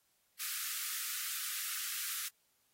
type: high-pass noise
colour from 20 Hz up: white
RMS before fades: -39 dBFS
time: 0.39-2.29 s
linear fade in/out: 20 ms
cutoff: 1200 Hz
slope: 96 dB/octave
effects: white hiss -75 dBFS RMS until 2.73 s + AAC 48 kbps